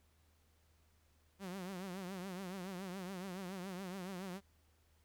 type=tone with vibrato; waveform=sawtooth; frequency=186.7 Hz; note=F#3; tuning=16 cents sharp; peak=-39 dBFS; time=1.39-4.41 s; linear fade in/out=50 ms; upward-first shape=triangle; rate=7.1 Hz; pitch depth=130 cents each way; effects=added 78 Hz sine -70 dBFS peak until 5.04 s + pink hiss -75 dBFS RMS until 5.04 s